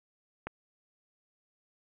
click, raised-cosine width 0.5 ms, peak -21 dBFS, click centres 0.47 s, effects resampled to 8000 Hz + 8-bit

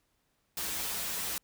white noise with comb filter, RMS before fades -35 dBFS, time 0.57-1.38 s, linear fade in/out 2 ms, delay 7.9 ms, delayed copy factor -0.8, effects pink hiss -75 dBFS RMS until 1.43 s

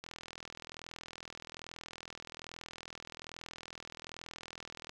click train, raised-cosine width 0.2 ms, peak -27 dBFS, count 201, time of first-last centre 0.04-4.894 s, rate 41.2 Hz, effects none

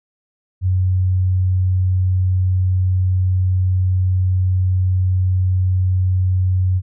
sine tone, 92.5 Hz, F#2, in tune, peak -13 dBFS, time 0.61-6.82 s, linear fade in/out 50 ms, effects none

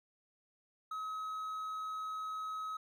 triangle tone, 1277 Hz, D#6, 45 cents sharp, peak -36 dBFS, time 0.91-2.77 s, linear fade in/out 5 ms, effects none

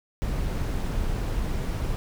brown noise, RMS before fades -27 dBFS, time 0.22-1.96 s, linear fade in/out 0 ms, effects none

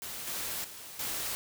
white noise with level steps, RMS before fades -40 / -36 / -46 / -35 dBFS, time 0.02-1.35 s, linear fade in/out 0 ms, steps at 0.27 / 0.64 / 0.99 s, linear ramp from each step 5 ms, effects none

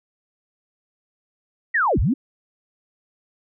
sine linear two-way sweep, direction down then up, 1975.5 to 32.7 to 293.7 Hz, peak -16 dBFS, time 1.74-2.14 s, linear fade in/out 10 ms, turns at 1.99 s, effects none

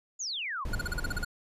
sine exponential sweep, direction down, 7200 to 987.8 Hz, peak -32 dBFS, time 0.19-0.65 s, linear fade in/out 20 ms
brown noise, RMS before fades -34 dBFS, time 0.65-1.24 s, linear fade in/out 2 ms
square tone bursts, 1444 Hz, F#6, 43 cents flat, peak -31 dBFS, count 9, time 0.73-1.248 s, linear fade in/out 5 ms, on 22 ms, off 40 ms
effects resampled to 32000 Hz

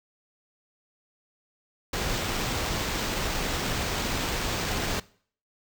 pink noise with sample-and-hold, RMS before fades -29 dBFS, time 1.93-5 s, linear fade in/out 5 ms, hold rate 11025 Hz, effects noise-tail reverb RT60 0.5 s tail -21 dB re dry

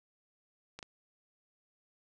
clicks, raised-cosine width 0.2 ms, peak -27 dBFS, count 2, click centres 0.79 / 0.828 s, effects resampled to 24000 Hz + 9-bit

